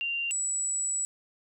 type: tone pair in turn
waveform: sine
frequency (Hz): 2777 / 7855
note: F7 / B8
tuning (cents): -10 / -10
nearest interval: octave + tritone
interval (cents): 1800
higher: second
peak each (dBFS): -28 / -27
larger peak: second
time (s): 0.01-0.31 / 0.31-1.05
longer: second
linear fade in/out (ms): 0
effects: none